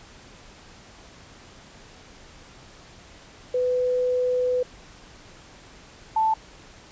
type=tone pair in turn; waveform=sine; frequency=500 / 880.7 Hz; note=B4 / A5; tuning=+21 / +1 cents; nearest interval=minor seventh; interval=980 cents; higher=second; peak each=-20 / -18 dBFS; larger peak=second; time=3.54-4.63 / 6.16-6.34 s; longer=first; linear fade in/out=5 ms; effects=pink hiss -48 dBFS RMS until 6.91 s + resampled to 16000 Hz